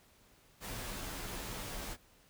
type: noise with comb filter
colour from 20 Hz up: pink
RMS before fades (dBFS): -42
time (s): 0.6-1.97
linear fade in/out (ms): 50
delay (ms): 13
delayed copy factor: -0.55
effects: pink hiss -65 dBFS RMS until 2.29 s